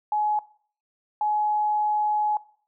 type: tone pair in turn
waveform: sine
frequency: 844 / 844 Hz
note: G#5 / G#5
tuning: +28 / +28 cents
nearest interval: unison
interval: 0 cents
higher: neither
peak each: -21 dBFS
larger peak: neither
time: 0.12-0.39 / 1.21-2.37 s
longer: second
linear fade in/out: 2 ms
effects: noise-tail reverb RT60 0.5 s tail -19 dB re dry